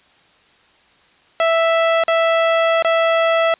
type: tone with dropouts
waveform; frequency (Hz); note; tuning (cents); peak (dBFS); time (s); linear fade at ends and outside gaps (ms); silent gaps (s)
sawtooth; 659.3; E5; 0; -9; 1.4-3.54; 1; 2.037-2.081 / 2.824-2.847
effects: white hiss -53 dBFS RMS until 3.59 s + resampled to 8000 Hz